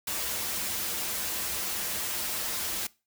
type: noise with comb filter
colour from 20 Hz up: white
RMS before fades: -32 dBFS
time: 0.07-2.87 s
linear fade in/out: 5 ms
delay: 7.3 ms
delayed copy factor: -0.6
effects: noise-tail reverb RT60 0.3 s tail -22 dB re dry